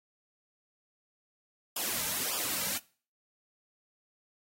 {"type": "noise with flanger", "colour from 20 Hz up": "white", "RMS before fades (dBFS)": -33, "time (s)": [1.76, 2.78], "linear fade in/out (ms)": 5, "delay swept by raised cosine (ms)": [0.49, 2.79], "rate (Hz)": 1.7, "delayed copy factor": -0.9, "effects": ["noise-tail reverb RT60 0.4 s tail -21 dB re dry", "AAC 48 kbps"]}